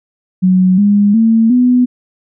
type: tone with pitch steps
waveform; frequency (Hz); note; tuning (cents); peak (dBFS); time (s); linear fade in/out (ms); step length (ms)
sine; 185 / 204.1 / 225.1 / 248.4; F#3 / G#3 / A3 / B3; 0 / -30 / +40 / +10; -6; 0.42-1.86; 20; 360
effects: none